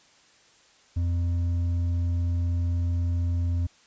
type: tone with hard clipping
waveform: sine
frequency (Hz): 86.4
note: F2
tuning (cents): -18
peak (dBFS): -24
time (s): 0.96-3.67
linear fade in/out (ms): 10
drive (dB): 4
effects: white hiss -58 dBFS RMS until 3.86 s + resampled to 16000 Hz